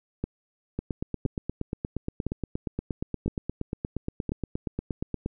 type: two click trains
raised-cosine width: 3 ms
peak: -15 / -16 dBFS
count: 5 / 39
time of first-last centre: 0.24-4.293 / 0.79-5.261 s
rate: 0.987 / 8.5 Hz
effects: none